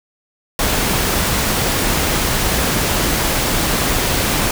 pink noise, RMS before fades -17 dBFS, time 0.59-4.51 s, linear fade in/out 2 ms, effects none

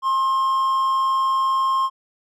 triangle tone with amplitude modulation, 1063 Hz, C6, 27 cents sharp, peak -14 dBFS, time 0.02-1.9 s, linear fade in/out 50 ms, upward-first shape sine, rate 200 Hz, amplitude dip 25%, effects none

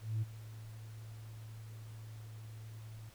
sine tone with ADSR envelope, 110 Hz, A2, in tune, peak -29 dBFS, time 0-3.1 s, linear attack 220 ms, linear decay 24 ms, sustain -17 dB, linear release 13 ms, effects tanh soft clip ceiling -29 dBFS + pink hiss -61 dBFS RMS until 3.14 s

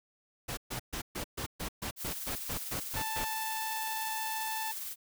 pink noise bursts, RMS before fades -37 dBFS, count 13, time 0.48-3.249 s, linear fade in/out 10 ms, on 93 ms, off 130 ms
blue noise with tremolo, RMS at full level -38 dBFS, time 1.96-4.96 s, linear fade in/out 50 ms, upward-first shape triangle, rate 20 Hz, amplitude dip 40%
sawtooth tone, 881 Hz, A5, 2 cents sharp, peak -31 dBFS, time 2.96-4.72 s, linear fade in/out 10 ms
effects none

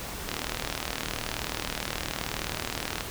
click train, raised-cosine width 0.2 ms, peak -12 dBFS, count 107, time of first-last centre 0.29-3.008 s, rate 39 Hz, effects added 50 Hz sine -47 dBFS peak until 3.1 s + pink hiss -37 dBFS RMS until 3.1 s

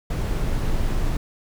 brown noise, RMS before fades -22 dBFS, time 0.1-1.17 s, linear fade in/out 5 ms, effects none

